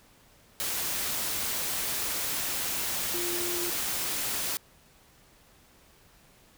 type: tone in noise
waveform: sine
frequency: 349.2 Hz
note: F4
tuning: in tune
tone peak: -34 dBFS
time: 3.14-3.7 s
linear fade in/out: 0 ms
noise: white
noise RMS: -31 dBFS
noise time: 0.6-4.57 s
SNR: -6 dB
effects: pink hiss -59 dBFS RMS until 6.57 s